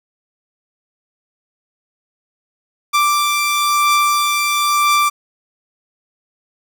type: beating tone pair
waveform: sawtooth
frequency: 1174.7 / 1175.7 Hz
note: D6 / D6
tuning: 0 / +2 cents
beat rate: 1 Hz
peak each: -18 / -10 dBFS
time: 2.93-5.1 s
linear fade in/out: 20 ms
effects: none